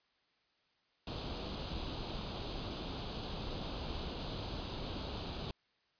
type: noise with comb filter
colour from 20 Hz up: pink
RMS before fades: -41 dBFS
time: 1.07-5.51 s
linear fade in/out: 2 ms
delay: 0.26 ms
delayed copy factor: +0.7
effects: white hiss -75 dBFS RMS until 5.99 s + resampled to 11025 Hz